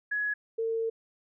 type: tone pair in turn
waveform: sine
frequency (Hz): 1682 / 452.5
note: G#6 / A4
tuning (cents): +22 / +48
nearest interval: octave + major seventh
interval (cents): 2274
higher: first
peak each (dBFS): -27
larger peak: neither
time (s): 0.11-0.34 / 0.58-0.9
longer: second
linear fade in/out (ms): 10
effects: none